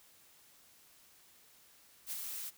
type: noise with ADSR envelope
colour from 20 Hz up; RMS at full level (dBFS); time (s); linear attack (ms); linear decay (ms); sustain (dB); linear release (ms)
blue; -38; 2.06-2.51; 60; 21; -4; 30
effects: white hiss -63 dBFS RMS until 2.57 s